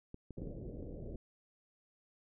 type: clicks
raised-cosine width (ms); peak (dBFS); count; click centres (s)
3; -33; 6; 0.144 / 0.307 / 0.384 / 0.419 / 0.473 / 0.826
type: low-pass noise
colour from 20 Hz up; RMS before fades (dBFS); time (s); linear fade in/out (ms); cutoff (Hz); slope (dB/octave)
pink; -45; 0.37-1.16; 2; 570; 48
effects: none